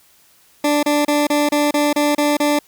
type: tone bursts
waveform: 20% pulse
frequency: 293.7 Hz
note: D4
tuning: in tune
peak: -9 dBFS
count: 9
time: 0.64-2.59 s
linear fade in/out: 5 ms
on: 190 ms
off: 30 ms
effects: white hiss -53 dBFS RMS until 2.67 s